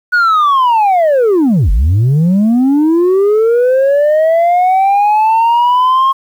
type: linear two-way sweep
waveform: sine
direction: down then up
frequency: 1476 to 42.85 to 1081 Hz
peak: -4 dBFS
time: 0.12-6.13 s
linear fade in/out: 20 ms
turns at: 1.71 s
effects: tanh soft clip ceiling -6 dBFS + 7-bit